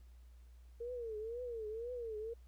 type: tone with vibrato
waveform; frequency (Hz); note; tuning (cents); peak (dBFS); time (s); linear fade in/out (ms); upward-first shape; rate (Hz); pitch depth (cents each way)
sine; 460; A#4; -23; -40; 0.8-2.34; 10; triangle; 2; 160
effects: added 60 Hz sine -55 dBFS peak until 2.47 s + pink hiss -75 dBFS RMS until 2.47 s